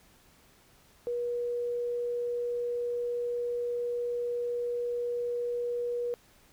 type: tone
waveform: sine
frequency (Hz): 481.3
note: B4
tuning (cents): -45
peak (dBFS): -29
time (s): 1.07-6.14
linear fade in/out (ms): 0
effects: pink hiss -61 dBFS RMS until 6.52 s